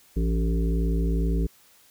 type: harmonic tone with a mistuned harmonic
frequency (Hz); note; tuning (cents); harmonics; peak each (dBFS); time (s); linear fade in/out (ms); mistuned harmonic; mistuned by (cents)
56; A1; +31; 1 / 3 / 5 / 7 / 8; -22 / -28 / -33 / -35 / -38; 0.16-1.47; 10; 7; -28
effects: white hiss -57 dBFS RMS until 1.9 s

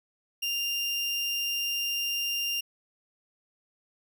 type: tone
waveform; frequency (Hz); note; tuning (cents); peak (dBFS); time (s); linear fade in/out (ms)
30% pulse; 2794; F7; 0; -25; 0.42-2.61; 10
effects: none

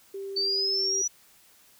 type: tone with pitch glide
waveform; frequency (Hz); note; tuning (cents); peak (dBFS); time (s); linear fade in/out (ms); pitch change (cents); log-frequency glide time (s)
sine; 392 to 387.3; G4 to G4; 0 to -21; -33; 0.14-1.02; 5; -21; 0.61-0.91
type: linear sweep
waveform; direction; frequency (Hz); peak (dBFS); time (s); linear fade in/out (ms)
sine; up; 4521 to 5920; -24; 0.36-1.08; 10
effects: white hiss -58 dBFS RMS until 1.79 s

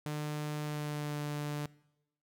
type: tone with pitch glide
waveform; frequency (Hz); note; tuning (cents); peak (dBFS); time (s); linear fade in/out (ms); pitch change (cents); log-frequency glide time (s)
sawtooth; 150 to 147.51; D3 to D3; +37 to +8; -31; 0.06-1.66; 0; -29; 0.61-1.2
effects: noise-tail reverb RT60 0.9 s tail -22 dB re dry

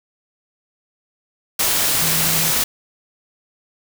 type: tone in noise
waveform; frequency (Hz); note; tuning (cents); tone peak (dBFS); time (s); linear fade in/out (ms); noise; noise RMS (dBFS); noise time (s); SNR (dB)
sine; 162.1; E3; -29; -26; 2.02-2.51; 5; white; -18; 1.59-2.64; -11
effects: none

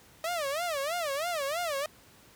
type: tone with vibrato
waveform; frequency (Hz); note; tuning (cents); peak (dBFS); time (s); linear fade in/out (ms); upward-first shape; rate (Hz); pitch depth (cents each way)
sawtooth; 622.3; D#5; 0; -26; 0.24-1.86; 2; sine; 3.1; 230
effects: pink hiss -57 dBFS RMS until 2.35 s + high-pass 60 Hz 12 dB/octave

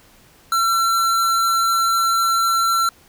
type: tone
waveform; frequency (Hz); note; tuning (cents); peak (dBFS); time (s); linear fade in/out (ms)
square; 1352; E6; +43; -16; 0.52-2.89; 2
effects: pink hiss -51 dBFS RMS until 3.08 s

